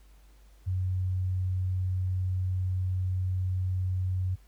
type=tone; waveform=sine; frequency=92.5 Hz; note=F#2; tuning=in tune; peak=-26 dBFS; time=0.66-4.36 s; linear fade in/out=20 ms; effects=added 50 Hz sine -53 dBFS peak until 4.47 s + pink hiss -65 dBFS RMS until 4.47 s